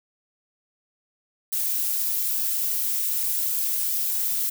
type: noise with flanger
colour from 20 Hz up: violet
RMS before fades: -25 dBFS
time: 1.52-4.5 s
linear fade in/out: 10 ms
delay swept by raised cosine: 1.8 to 5.6 ms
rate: 2.5 Hz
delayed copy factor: -0.6
effects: none